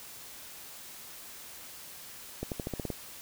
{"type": "accelerating click train", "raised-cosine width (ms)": 2, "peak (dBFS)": -20, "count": 8, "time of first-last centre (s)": [2.43, 2.903], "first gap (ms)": 88, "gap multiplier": 0.91, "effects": ["white hiss -47 dBFS RMS until 3.21 s"]}